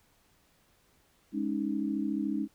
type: chord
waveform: sine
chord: Ab suspended fourth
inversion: none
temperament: equal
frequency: 207.7 / 277.2 / 311.1 Hz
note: Ab3 / Db4 / Eb4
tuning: 0 / 0 / 0 cents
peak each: -33 dBFS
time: 1.32-2.48 s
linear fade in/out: 50 ms
effects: pink hiss -67 dBFS RMS until 2.54 s